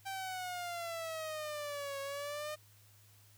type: exponential two-way sweep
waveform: sawtooth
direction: down then up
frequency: 784 to 550 to 612 Hz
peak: -35 dBFS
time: 0.05-2.56 s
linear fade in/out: 20 ms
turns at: 2 s
effects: added 103 Hz sine -62 dBFS peak until 3.37 s + white hiss -65 dBFS RMS until 3.37 s